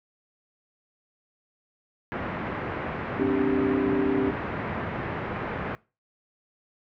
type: low-pass noise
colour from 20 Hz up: pink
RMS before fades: -30 dBFS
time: 2.12-5.75 s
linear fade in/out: 0 ms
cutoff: 2100 Hz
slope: 24 dB/octave
type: chord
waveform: sine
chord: C suspended second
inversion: none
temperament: equal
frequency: 261.6 / 293.7 / 392 Hz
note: C4 / D4 / G4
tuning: 0 / 0 / 0 cents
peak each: -26 dBFS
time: 3.19-4.31 s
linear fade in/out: 5 ms
effects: noise-tail reverb RT60 0.3 s tail -22 dB re dry + high-pass 100 Hz 12 dB/octave